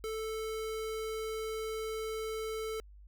square tone, 440 Hz, A4, in tune, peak -36 dBFS, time 0.04-2.8 s, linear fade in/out 0 ms, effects added 50 Hz sine -51 dBFS peak until 3.07 s

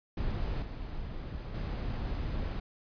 brown noise with level steps, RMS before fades -33 / -39 / -34 dBFS, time 0.17-2.6 s, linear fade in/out 5 ms, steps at 0.62 / 1.54 s, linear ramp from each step 5 ms, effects resampled to 11025 Hz

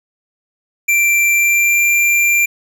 square tone with pitch glide, 2354 to 2374 Hz, D7 to D7, +3 to +18 cents, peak -11 dBFS, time 0.88-2.46 s, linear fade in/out 10 ms, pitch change +15 cents, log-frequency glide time 1.32-1.82 s, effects 8-bit

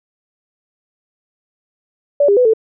sine tone with pitch steps, 575 / 403.7 / 498.6 / 442.8 Hz, D5 / G#4 / B4 / A4, -37 / -49 / +16 / +11 cents, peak -8 dBFS, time 2.2-2.536 s, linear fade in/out 5 ms, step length 84 ms, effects none

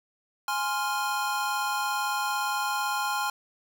square chord, F minor, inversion first, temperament equal, 830.6 / 1046.5 / 1396.9 Hz, Ab5 / C6 / F6, 0 / 0 / 0 cents, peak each -31 / -32 / -32 dBFS, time 0.48-3.3 s, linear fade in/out 2 ms, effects 10-bit

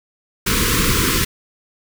pink band-stop noise, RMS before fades -17 dBFS, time 0.46-1.25 s, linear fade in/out 10 ms, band 500 to 990 Hz, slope 96 dB/octave, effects none

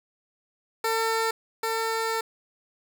15% pulse tone pair in turn, 449.7 / 449.7 Hz, A4 / A4, +38 / +38 cents, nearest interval unison, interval 0 cents, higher neither, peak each -17 / -19 dBFS, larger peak first, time 0.84-1.31 / 1.63-2.21 s, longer second, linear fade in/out 5 ms, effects none

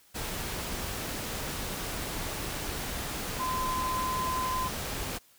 sine tone in noise, 1026 Hz, C6, 34 cents flat, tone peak -29 dBFS, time 3.39-4.69 s, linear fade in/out 20 ms, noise pink, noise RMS -35 dBFS, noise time 0.14-5.19 s, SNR +3 dB, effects white hiss -61 dBFS RMS until 5.38 s

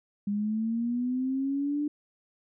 sine linear sweep, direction up, 201.1 to 297.8 Hz, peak -26 dBFS, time 0.27-1.88 s, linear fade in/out 5 ms, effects none

